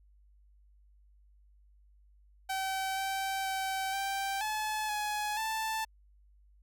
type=tone with pitch steps; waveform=sawtooth; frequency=768 / 774 / 769 / 783 / 859 / 841 / 882 Hz; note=G5 / G5 / G5 / G5 / A5 / G#5 / A5; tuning=-36 / -22 / -33 / -2 / -42 / +22 / +4 cents; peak=-28 dBFS; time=2.49-5.85 s; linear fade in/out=10 ms; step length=480 ms; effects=added 50 Hz sine -59 dBFS peak until 6.62 s